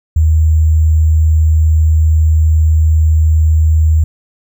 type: tone with sample-and-hold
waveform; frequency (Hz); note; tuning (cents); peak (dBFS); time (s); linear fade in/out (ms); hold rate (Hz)
sine; 78.8; D#2; +23; -6; 0.16-4.04; 5; 7350
effects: none